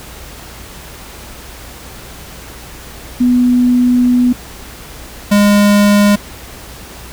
sine / square tone pair in turn, 246.9 / 204.8 Hz, B3 / G#3, 0 / -24 cents, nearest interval minor third, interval 324 cents, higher first, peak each -7 dBFS, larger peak neither, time 3.2-4.33 / 5.31-6.16 s, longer first, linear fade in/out 10 ms, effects added 60 Hz sine -36 dBFS peak until 7.12 s + pink hiss -33 dBFS RMS until 7.12 s

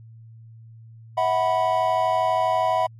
triangle chord, E suspended second, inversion none, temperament equal with one note detuned, 647.6 / 740 / 987.8 Hz, E5 / F#5 / B5, -31 / 0 / 0 cents, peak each -21 dBFS, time 1.17-2.87 s, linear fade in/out 10 ms, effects added 113 Hz sine -42 dBFS peak until 2.99 s + MP3 64 kbps

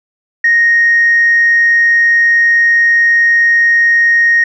sine tone, 1864.7 Hz, A#6, in tune, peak -5 dBFS, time 0.44-4.44 s, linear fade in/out 5 ms, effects tanh soft clip ceiling -2 dBFS

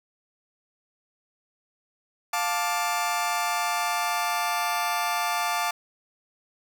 sawtooth chord, D minor, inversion first, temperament just, 704.8 / 881 / 1174.7 Hz, F5 / A5 / D6, +16 / +2 / 0 cents, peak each -25 dBFS, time 2.33-5.71 s, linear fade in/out 5 ms, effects none

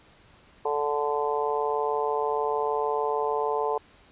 harmonic tone, 146.5 Hz, D3, 4 cents flat, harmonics 3 / 4 / 5 / 6 / 7, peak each -27 / -34 / -32 / -30 / -32 dBFS, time 0.65-3.78 s, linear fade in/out 5 ms, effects pink hiss -56 dBFS RMS until 4.11 s + resampled to 8000 Hz

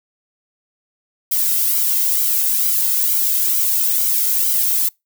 violet noise with flanger, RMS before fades -17 dBFS, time 1.31-4.89 s, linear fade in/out 10 ms, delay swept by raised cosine 1.1 to 1.77 ms, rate 2.2 Hz, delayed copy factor -0.7, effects noise-tail reverb RT60 0.2 s tail -26 dB re dry

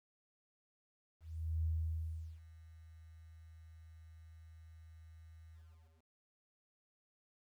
sine tone with ADSR envelope, 80.5 Hz, E2, 41 cents flat, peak -32 dBFS, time 1.2-6.07 s, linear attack 440 ms, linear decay 750 ms, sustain -22 dB, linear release 530 ms, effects 12-bit

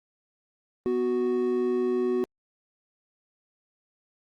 triangle tone pair together, 247.7 / 370 Hz, B3 / F#4, +5 / 0 cents, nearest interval perfect fifth, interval 695 cents, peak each -27 / -22 dBFS, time 0.86-2.24 s, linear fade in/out 0 ms, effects Opus 24 kbps

